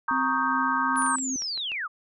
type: chord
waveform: sine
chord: Eb dominant seventh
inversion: second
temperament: equal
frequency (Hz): 932.3 / 1108.7 / 1244.5 / 1568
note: Bb5 / Db6 / Eb6 / G6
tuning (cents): 0 / 0 / 0 / 0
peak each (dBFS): -28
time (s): 0.08-1.16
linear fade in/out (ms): 5
type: tone with tremolo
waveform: sine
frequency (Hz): 261.6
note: C4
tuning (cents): 0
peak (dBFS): -29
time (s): 0.11-1.36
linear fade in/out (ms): 0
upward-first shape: sine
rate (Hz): 2.6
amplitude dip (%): 30
type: clicks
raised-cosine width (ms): 0.3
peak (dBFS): -27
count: 7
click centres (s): 0.959 / 1.021 / 1.064 / 1.185 / 1.421 / 1.576 / 1.718
type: linear sweep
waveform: sine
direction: down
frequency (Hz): 10000 to 1100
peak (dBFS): -28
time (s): 0.96-1.88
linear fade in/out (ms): 20
effects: none